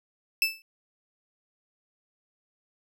30% pulse tone with exponential decay, 2637 Hz, E7, in tune, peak -15 dBFS, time 0.42-0.62 s, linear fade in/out 1 ms, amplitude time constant 43 ms, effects none

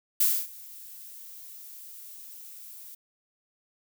violet noise with ADSR envelope, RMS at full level -21 dBFS, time 0.2-2.95 s, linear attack 8 ms, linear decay 260 ms, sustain -24 dB, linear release 7 ms, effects none

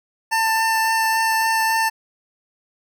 25% pulse tone with vibrato, 893 Hz, A5, 25 cents sharp, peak -13 dBFS, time 0.31-1.9 s, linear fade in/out 20 ms, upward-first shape sine, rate 3.6 Hz, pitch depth 9 cents each way, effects none

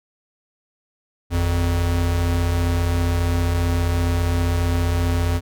square tone pair together, 51.08 / 86.1 Hz, G#1 / F2, -28 / -24 cents, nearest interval major sixth, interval 904 cents, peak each -25 / -19 dBFS, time 1.3-5.41 s, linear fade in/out 50 ms, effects none

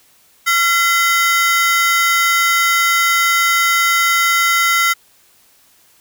40% pulse ring-modulated tone, 1702 Hz, G#6, 42 cents sharp, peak -8 dBFS, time 0.46-4.94 s, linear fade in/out 20 ms, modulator 337 Hz, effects white hiss -52 dBFS RMS until 6 s

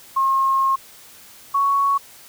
sine tone pair in turn, 1075 / 1112.9 Hz, C6 / C#6, +47 / +6 cents, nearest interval minor second, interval 59 cents, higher second, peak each -15 dBFS, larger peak neither, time 0.16-0.76 / 1.54-1.98 s, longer first, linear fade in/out 10 ms, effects white hiss -45 dBFS RMS until 2.28 s

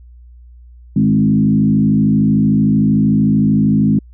sine tone with frequency modulation, 207.7 Hz, G#3, in tune, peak -9 dBFS, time 0.96-3.99 s, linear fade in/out 5 ms, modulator 53.2 Hz, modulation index 1.2, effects added 60 Hz sine -37 dBFS peak until 4.13 s

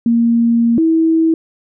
sine tone pair in turn, 233.1 / 324.3 Hz, A#3 / E4, 0 / -28 cents, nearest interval tritone, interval 572 cents, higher second, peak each -9 dBFS, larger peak neither, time 0.06-0.78 / 0.78-1.34 s, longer first, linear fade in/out 2 ms, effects none

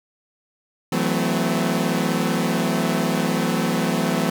sawtooth chord, F# half-diminished seventh, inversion third, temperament equal with one note detuned, 164.81 / 185 / 220 / 255.9 Hz, E3 / F#3 / A3 / C4, 0 / 0 / 0 / -38 cents, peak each -21 dBFS, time 0.92-4.3 s, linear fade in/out 5 ms, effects none

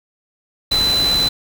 sine tone in noise, 4015 Hz, B7, 28 cents sharp, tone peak -14 dBFS, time 0.71-1.29 s, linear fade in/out 10 ms, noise pink, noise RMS -24 dBFS, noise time 0.71-1.29 s, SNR +7 dB, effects none

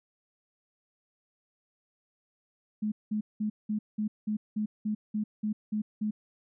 sine tone bursts, 212.7 Hz, G#3, 42 cents sharp, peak -27 dBFS, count 12, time 2.82-6.11 s, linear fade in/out 10 ms, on 100 ms, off 190 ms, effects none

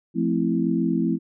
sine chord, F major seventh, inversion none, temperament equal, 174.61 / 220 / 261.6 / 329.6 Hz, F3 / A3 / C4 / E4, 0 / 0 / 0 / 0 cents, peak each -25 dBFS, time 0.14-1.19 s, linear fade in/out 50 ms, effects none

